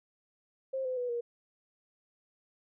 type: tone with pitch steps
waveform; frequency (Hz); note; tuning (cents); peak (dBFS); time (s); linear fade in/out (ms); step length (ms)
sine; 530 / 510.8 / 492.2 / 474.4; C5 / C5 / B4 / A#4; +22 / -42 / -6 / +30; -31; 0.73-1.21; 10; 120
effects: none